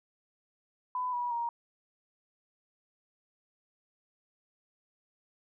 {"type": "tone with pitch steps", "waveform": "sine", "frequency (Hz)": [1001, 970.3, 940.5], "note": ["B5", "B5", "A#5"], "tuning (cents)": [23, -31, 15], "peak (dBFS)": -30, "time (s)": [0.95, 1.49], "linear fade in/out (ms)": 2, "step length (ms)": 180, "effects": []}